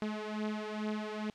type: beating tone pair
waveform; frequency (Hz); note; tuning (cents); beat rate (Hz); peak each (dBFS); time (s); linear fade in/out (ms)
sawtooth; 212.5 / 214.8; G#3 / A3; +40 / -41; 2.3; -33 / -35; 0.02-1.3; 0
effects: white hiss -62 dBFS RMS until 1.34 s + low-pass 4000 Hz 12 dB/octave